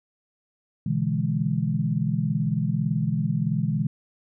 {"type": "chord", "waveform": "sine", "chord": "E dominant seventh", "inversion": "second", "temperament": "equal", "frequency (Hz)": [123.47, 146.83, 164.81, 207.7], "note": ["B2", "D3", "E3", "G#3"], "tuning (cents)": [0, 0, 0, 0], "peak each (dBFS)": [-28, -27, -26, -28], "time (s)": [0.86, 3.87], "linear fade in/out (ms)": 5, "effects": []}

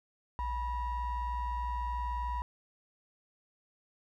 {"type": "ring-modulated tone", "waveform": "triangle", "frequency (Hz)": 458.4, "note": "A#4", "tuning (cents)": -29, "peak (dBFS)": -27, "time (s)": [0.39, 2.42], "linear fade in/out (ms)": 0, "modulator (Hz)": 518, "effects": []}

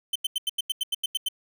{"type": "tone bursts", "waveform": "45% pulse", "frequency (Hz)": 3078, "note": "G7", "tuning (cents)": -32, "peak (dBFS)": -23, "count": 11, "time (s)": [0.13, 1.286], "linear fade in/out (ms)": 5, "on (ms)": 26, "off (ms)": 87, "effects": []}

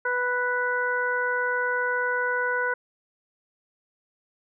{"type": "harmonic tone", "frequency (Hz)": 493.9, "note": "B4", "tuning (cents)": 0, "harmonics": [1, 2, 3, 4], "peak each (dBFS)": [-29, -30, -25, -37], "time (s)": [0.05, 2.74], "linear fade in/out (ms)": 5, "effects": []}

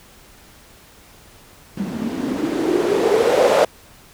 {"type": "noise with low-pass filter sweep", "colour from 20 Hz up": "violet", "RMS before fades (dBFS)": -18, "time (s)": [1.77, 3.65], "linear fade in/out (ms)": 5, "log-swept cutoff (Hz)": [200, 590], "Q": 6.1, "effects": ["pink hiss -47 dBFS RMS until 4.13 s"]}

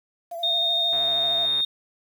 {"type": "tone with vibrato", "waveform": "sine", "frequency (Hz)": 680, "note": "F5", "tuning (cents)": -46, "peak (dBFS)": -30, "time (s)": [0.31, 1.46], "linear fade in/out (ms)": 10, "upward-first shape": "square", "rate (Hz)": 13, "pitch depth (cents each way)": 30}
{"type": "tone", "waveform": "sine", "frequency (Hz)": 3678, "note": "A#7", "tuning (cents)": -24, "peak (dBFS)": -20, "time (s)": [0.43, 1.65], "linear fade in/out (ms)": 5}
{"type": "click train", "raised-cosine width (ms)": 0.5, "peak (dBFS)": -26, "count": 97, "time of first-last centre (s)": [0.93, 1.606], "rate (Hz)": 142}
{"effects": ["8-bit"]}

